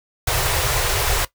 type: band-stop noise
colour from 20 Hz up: pink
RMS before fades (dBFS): -20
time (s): 0.27-1.25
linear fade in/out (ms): 5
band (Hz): 140 to 370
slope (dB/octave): 48
effects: noise-tail reverb RT60 0.1 s tail -17 dB re dry